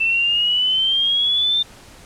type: exponential sweep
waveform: sine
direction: up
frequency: 2660 to 3608 Hz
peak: -15 dBFS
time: 0-1.63 s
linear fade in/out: 10 ms
effects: pink hiss -44 dBFS RMS until 2.05 s + low-pass 10000 Hz 12 dB/octave